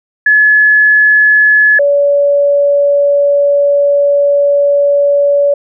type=tone pair in turn; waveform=sine; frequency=1708 / 570 Hz; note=G#6 / C#5; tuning=+48 / +48 cents; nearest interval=octave + perfect fifth; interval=1900 cents; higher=first; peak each=-4 / -6 dBFS; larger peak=first; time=0.26-1.79 / 1.79-5.54 s; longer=second; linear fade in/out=5 ms; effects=none